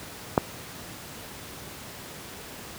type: click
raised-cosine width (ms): 1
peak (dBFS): -3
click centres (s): 0.378
effects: pink hiss -41 dBFS RMS until 2.78 s + high-pass 80 Hz 12 dB/octave